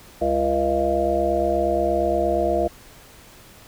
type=harmonic tone; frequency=68.5 Hz; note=C#2; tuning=20 cents flat; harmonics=1 / 3 / 5 / 7 / 9 / 10; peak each=-29 / -32 / -25 / -26 / -23 / -23 dBFS; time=0.21-2.68 s; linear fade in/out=10 ms; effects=pink hiss -47 dBFS RMS until 3.67 s